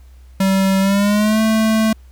square tone with pitch glide, 192.6 to 220 Hz, G3 to A3, -30 to 0 cents, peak -13 dBFS, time 0.4-1.93 s, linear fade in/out 5 ms, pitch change +230 cents, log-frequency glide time 0.8-1.41 s, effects added 63 Hz sine -39 dBFS peak until 2.11 s + pink hiss -57 dBFS RMS until 2.11 s

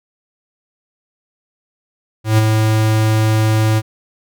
square tone with ADSR envelope, 109.3 Hz, A2, 11 cents flat, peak -8 dBFS, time 2.24-3.82 s, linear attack 140 ms, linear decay 23 ms, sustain -4 dB, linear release 43 ms, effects none

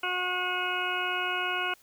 harmonic tone, 362.6 Hz, F#4, 35 cents flat, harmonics 1 / 2 / 3 / 4 / 6 / 7 / 8, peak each -38 / -36 / -35 / -32 / -38 / -35 / -35 dBFS, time 0.03-1.74 s, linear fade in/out 5 ms, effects white hiss -60 dBFS RMS until 1.82 s

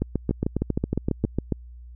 two click trains, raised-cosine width 3 ms, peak -10 / -10 dBFS, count 12 / 7, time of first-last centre 0.02-1.523 / 0.31-1.24 s, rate 7.32 / 6.45 Hz, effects added 60 Hz sine -40 dBFS peak until 1.95 s

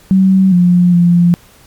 sine tone with pitch steps, 190.2 / 177.3 / 173.6 Hz, F#3 / F3 / F3, +48 / +26 / -10 cents, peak -5 dBFS, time 0.11-1.34 s, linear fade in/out 0 ms, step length 410 ms, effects pink hiss -44 dBFS RMS until 1.66 s + MP3 96 kbps

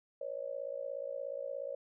sine tone with amplitude modulation, 554.4 Hz, C#5, in tune, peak -33 dBFS, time 0.21-1.75 s, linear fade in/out 5 ms, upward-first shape sine, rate 56.9 Hz, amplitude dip 95%, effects none

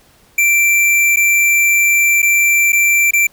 square tone with dropouts, 2349 Hz, D7, in tune, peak -10 dBFS, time 0.38-3.27 s, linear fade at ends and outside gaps 5 ms, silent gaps 1.161-1.169 / 2.22-2.227 / 2.722-2.729 / 3.109-3.134 s, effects pink hiss -50 dBFS RMS until 3.32 s

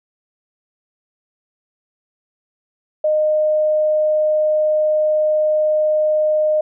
sine tone, 614 Hz, D#5, 23 cents flat, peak -13 dBFS, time 3.04-6.61 s, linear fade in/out 5 ms, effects none

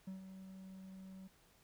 triangle tone with ADSR envelope, 189.6 Hz, F#3, 43 cents sharp, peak -40 dBFS, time 0.07-1.28 s, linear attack 7 ms, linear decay 130 ms, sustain -8 dB, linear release 12 ms, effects pink hiss -69 dBFS RMS until 1.63 s

